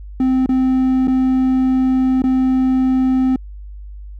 triangle tone with dropouts, 259.5 Hz, C4, 14 cents flat, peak -10 dBFS, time 0.2-3.36 s, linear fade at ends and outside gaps 2 ms, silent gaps 0.461-0.491 / 1.073-1.08 / 2.22-2.239 s, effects added 50 Hz sine -30 dBFS peak until 4.19 s

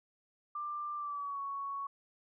sine tone with pitch glide, 1186 to 1113 Hz, D6 to C#6, +17 to +7 cents, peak -36 dBFS, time 0.55-1.87 s, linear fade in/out 5 ms, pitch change -110 cents, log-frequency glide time 0.96-1.4 s, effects none

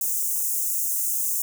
white high-pass noise, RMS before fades -25 dBFS, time 0.01-1.42 s, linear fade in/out 2 ms, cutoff 6400 Hz, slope 48 dB/octave, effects none

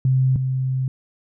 sine tone pair in turn, 130.7 / 130.7 Hz, C3 / C3, -1 / -1 cents, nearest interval unison, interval 0 cents, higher neither, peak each -14 / -19 dBFS, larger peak first, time 0.05-0.36 / 0.36-0.88 s, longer second, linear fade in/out 2 ms, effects none

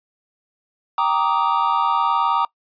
triangle chord, Eb major seventh, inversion first, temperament equal with one note detuned, 784 / 932.3 / 1165.2 / 1244.5 Hz, G5 / Bb5 / D6 / Eb6, 0 / 0 / -14 / 0 cents, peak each -23 / -18 / -20 / -21 dBFS, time 0.98-2.45 s, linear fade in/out 2 ms, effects noise-tail reverb RT60 0.1 s tail -22 dB re dry + resampled to 11025 Hz

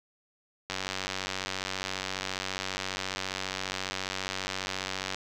click train, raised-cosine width 0.2 ms, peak -14 dBFS, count 422, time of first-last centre 0.7-5.146 s, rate 94.7 Hz, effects none

